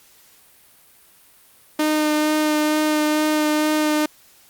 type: tone with vibrato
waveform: sawtooth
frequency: 305 Hz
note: D#4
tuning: 34 cents flat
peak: -13 dBFS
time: 1.79-4.06 s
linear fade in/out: 5 ms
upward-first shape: sine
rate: 2.2 Hz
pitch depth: 12 cents each way
effects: white hiss -52 dBFS RMS until 4.49 s + Opus 48 kbps